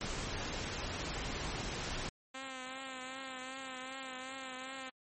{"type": "noise", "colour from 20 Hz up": "pink", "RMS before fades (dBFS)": -39, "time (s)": [0.01, 2.09], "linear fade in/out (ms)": 0}
{"type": "tone with vibrato", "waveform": "5% pulse", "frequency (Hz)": 261.6, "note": "C4", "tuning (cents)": 0, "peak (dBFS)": -31, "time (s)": [2.34, 4.9], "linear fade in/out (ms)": 10, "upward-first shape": "triangle", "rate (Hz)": 2.6, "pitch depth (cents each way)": 45}
{"effects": ["MP3 32 kbps"]}